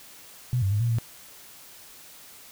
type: tone with pitch steps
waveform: sine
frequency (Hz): 124.4 / 97.1 / 103.9 / 118.1 / 115.1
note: B2 / G2 / G#2 / A#2 / A#2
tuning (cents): +13 / -16 / +1 / +23 / -22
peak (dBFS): -21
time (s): 0.53-0.985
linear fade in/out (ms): 0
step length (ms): 91
effects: white hiss -48 dBFS RMS until 2.51 s